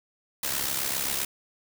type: noise with amplitude modulation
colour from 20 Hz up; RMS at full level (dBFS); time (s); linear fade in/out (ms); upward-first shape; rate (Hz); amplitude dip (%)
white; -26; 0.43-1.25; 5; sine; 67.6; 65
effects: none